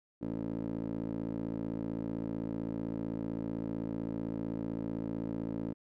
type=tone with band-pass filter; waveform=15% pulse; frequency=55.7 Hz; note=A1; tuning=22 cents sharp; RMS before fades=-37 dBFS; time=0.21-5.74 s; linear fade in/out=20 ms; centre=320 Hz; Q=3.5; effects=none